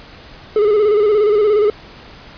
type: tone with vibrato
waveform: triangle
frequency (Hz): 420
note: G#4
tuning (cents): +19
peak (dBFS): -8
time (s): 0.56-1.7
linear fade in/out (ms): 2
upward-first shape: square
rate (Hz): 17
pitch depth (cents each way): 49
effects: pink hiss -39 dBFS RMS until 2.37 s + resampled to 11025 Hz